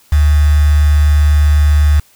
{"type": "tone with quantisation", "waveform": "sine", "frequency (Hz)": 74, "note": "D2", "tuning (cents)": 14, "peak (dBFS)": -6, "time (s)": [0.12, 2], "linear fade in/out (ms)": 5, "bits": 4, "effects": ["white hiss -49 dBFS RMS until 2.15 s"]}